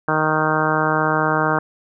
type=harmonic tone; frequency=155.56 Hz; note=D#3; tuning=in tune; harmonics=1 / 2 / 3 / 4 / 5 / 6 / 7 / 8 / 9 / 10; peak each=-25 / -25 / -25 / -25 / -25 / -25 / -25 / -25 / -25 / -25 dBFS; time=0.08-1.59 s; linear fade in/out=2 ms; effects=none